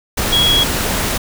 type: tone in noise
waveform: sine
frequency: 3322 Hz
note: G#7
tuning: in tune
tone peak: -11 dBFS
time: 0.32-0.64 s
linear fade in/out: 10 ms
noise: pink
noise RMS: -18 dBFS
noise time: 0.17-1.18 s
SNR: +4 dB
effects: none